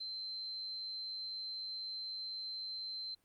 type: tone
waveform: sine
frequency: 4102 Hz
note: C8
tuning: 35 cents flat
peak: -40 dBFS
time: 0-3.15 s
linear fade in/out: 10 ms
effects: pink hiss -75 dBFS RMS until 3.24 s + Opus 48 kbps